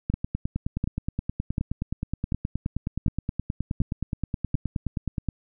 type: two click trains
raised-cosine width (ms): 5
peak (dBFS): -14 / -12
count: 50 / 7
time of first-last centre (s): 0.14-5.287 / 0.1-4.544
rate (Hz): 9.52 / 1.35
effects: none